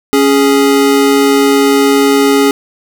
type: tone pair together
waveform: square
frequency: 277.7 / 415.3 Hz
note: C#4 / G#4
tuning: +3 / 0 cents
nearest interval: perfect fifth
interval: 697 cents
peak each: -10 dBFS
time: 0.13-2.51 s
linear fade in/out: 0 ms
effects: none